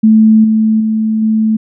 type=tone with level steps; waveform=sine; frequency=218.9 Hz; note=A3; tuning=9 cents flat; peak=-3 / -7 / -10 / -8 dBFS; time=0.03-1.57 s; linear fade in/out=10 ms; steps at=0.44 / 0.8 / 1.22 s; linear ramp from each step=5 ms; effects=none